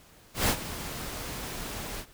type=noise with ADSR envelope; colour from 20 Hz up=pink; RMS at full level=-23 dBFS; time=0.34-2.06 s; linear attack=140 ms; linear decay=79 ms; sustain=-14 dB; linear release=70 ms; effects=pink hiss -56 dBFS RMS until 2.13 s

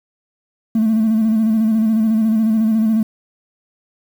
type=tone with vibrato; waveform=triangle; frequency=220.5 Hz; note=A3; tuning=4 cents sharp; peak=-9 dBFS; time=0.75-3.03 s; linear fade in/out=5 ms; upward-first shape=square; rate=14 Hz; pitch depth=34 cents each way; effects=tanh soft clip ceiling -8 dBFS + 7-bit

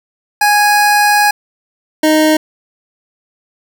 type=tone pair in turn; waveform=25% pulse; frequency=829 / 310.5 Hz; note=G#5 / D#4; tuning=-3 / -3 cents; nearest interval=octave + perfect fourth; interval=1700 cents; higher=first; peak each=-4 dBFS; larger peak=neither; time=0.41-1.31 / 2.03-2.37 s; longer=first; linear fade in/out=5 ms; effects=7-bit

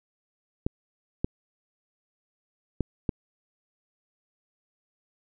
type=clicks; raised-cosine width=3 ms; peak=-12 dBFS; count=4; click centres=0.665 / 1.245 / 2.807 / 3.092 s; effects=none

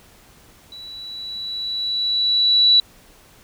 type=tone with level ramp; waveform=sine; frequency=3937 Hz; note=B7; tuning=6 cents flat; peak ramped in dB=-35 to -9 dBFS; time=0.72-2.8 s; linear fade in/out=2 ms; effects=pink hiss -50 dBFS RMS until 3.43 s

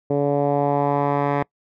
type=tone with low-pass filter sweep; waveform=10% pulse; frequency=142.9 Hz; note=D3; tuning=47 cents flat; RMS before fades=-20 dBFS; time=0.1-1.43 s; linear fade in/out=5 ms; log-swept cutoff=490 to 1500 Hz; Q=1.9; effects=noise-tail reverb RT60 0.1 s tail -24 dB re dry

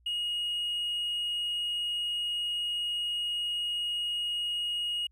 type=tone; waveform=triangle; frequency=2879 Hz; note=F#7; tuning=48 cents flat; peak=-27 dBFS; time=0.06-5.07 s; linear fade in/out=5 ms; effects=tanh soft clip ceiling -23 dBFS + added 60 Hz sine -61 dBFS peak until 5.11 s

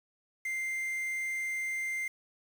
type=tone with quantisation; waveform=triangle; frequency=2093 Hz; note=C7; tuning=in tune; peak=-30 dBFS; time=0.45-2.08 s; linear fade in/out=5 ms; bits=8; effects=none

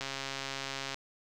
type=click train; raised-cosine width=0.2 ms; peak=-19 dBFS; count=128; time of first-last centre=0.01-0.944 s; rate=136 Hz; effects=none

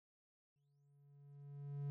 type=tone with exponential growth; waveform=triangle; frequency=142.3 Hz; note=C#3; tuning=46 cents sharp; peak=-37 dBFS; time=0.56-1.9 s; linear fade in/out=0 ms; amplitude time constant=290 ms; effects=none

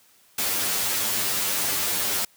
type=noise with comb filter; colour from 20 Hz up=white; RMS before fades=-25 dBFS; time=0.38-2.25 s; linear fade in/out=5 ms; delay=10 ms; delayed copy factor=+0.9; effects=white hiss -58 dBFS RMS until 2.36 s + high-pass 80 Hz 12 dB/octave

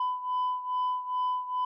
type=beating tone pair; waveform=sine; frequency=1001 / 1003.4 Hz; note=B5 / B5; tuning=+23 / +27 cents; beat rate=2.4 Hz; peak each=-27 / -31 dBFS; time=0-1.65 s; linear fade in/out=5 ms; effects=tanh soft clip ceiling -24 dBFS

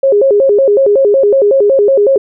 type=tone with vibrato; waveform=sine; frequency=471.8 Hz; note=A#4; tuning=21 cents sharp; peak=-5 dBFS; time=0.03-2.18 s; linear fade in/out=5 ms; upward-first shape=square; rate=5.4 Hz; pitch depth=240 cents each way; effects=none

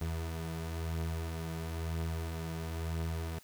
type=beating tone pair; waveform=30% pulse; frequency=80.9 / 81.9 Hz; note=E2 / E2; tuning=-32 / -11 cents; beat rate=1 Hz; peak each=-40 / -33 dBFS; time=0.01-3.39 s; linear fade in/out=5 ms; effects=white hiss -60 dBFS RMS until 3.43 s

